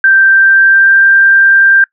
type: tone with pitch glide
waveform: sine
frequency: 1568 to 1582.6 Hz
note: G6 to G6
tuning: 0 to +16 cents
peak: -3 dBFS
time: 0.04-1.84 s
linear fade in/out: 2 ms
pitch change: +16 cents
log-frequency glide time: 0.26-1.06 s
effects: noise-tail reverb RT60 0.1 s tail -24 dB re dry